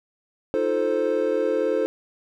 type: chord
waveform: triangle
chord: F dominant seventh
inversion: third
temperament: equal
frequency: 311.1 / 349.2 / 440 / 523.3 Hz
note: Eb4 / F4 / A4 / C5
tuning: 0 / 0 / 0 / 0 cents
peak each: -27 / -27 / -22 / -22 dBFS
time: 0.54-1.86 s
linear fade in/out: 0 ms
effects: none